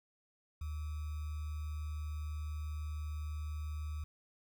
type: tone with sample-and-hold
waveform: sine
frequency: 76 Hz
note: D#2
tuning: 40 cents flat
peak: -37 dBFS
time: 0.61-4.04 s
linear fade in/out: 5 ms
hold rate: 1225 Hz
effects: none